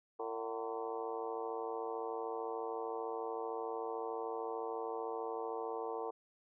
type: harmonic tone with a mistuned harmonic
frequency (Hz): 113.5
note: A#2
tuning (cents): -46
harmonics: 3 / 4 / 5 / 6 / 7 / 8 / 9 / 10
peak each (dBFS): -49 / -40 / -50 / -51 / -45 / -47 / -48 / -52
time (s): 0.19-6.11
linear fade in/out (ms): 10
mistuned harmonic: 7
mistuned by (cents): -85
effects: none